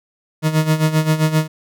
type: tone with tremolo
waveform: 40% pulse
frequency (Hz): 156.4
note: D#3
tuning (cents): +9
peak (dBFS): -10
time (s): 0.42-1.48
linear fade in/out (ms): 50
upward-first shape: sine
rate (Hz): 7.6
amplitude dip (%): 75
effects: none